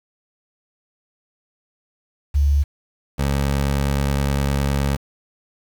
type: tone pair in turn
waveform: sine / 20% pulse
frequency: 71.4 / 69.69 Hz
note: D2 / C#2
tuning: -48 / +10 cents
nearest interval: unison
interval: 42 cents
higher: first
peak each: -13 dBFS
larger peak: neither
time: 2.34-2.64 / 3.18-4.97 s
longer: second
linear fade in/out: 20 ms
effects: 7-bit